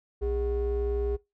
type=ring-modulated tone; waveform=triangle; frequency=172.6 Hz; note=F3; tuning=20 cents flat; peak=-21 dBFS; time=0.21-1.17 s; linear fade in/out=20 ms; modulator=234 Hz; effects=noise-tail reverb RT60 0.2 s tail -21 dB re dry